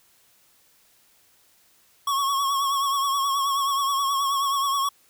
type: tone with vibrato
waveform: square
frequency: 1105 Hz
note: C#6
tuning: 6 cents flat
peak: -22 dBFS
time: 2.07-4.89 s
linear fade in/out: 5 ms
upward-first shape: triangle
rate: 9.4 Hz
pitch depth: 57 cents each way
effects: white hiss -60 dBFS RMS until 5.09 s